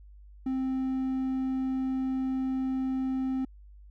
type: tone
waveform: triangle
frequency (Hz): 262.2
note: C4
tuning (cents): +4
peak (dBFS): -25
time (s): 0.46-3.45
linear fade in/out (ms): 5
effects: added 50 Hz sine -48 dBFS peak until 3.9 s